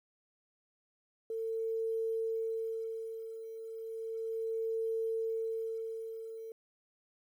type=tone with tremolo; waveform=sine; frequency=450 Hz; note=A4; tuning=39 cents sharp; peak=-31 dBFS; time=1.3-6.52 s; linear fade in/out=2 ms; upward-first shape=sine; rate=0.34 Hz; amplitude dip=70%; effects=11-bit